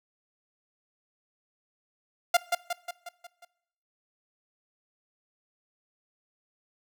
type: tone with echo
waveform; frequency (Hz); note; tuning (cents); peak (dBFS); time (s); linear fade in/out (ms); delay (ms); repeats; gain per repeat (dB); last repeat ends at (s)
sawtooth; 698.5; F5; 0; -14; 2.34-2.37; 5; 180; 6; -5; 3.45
effects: noise-tail reverb RT60 0.8 s tail -21 dB re dry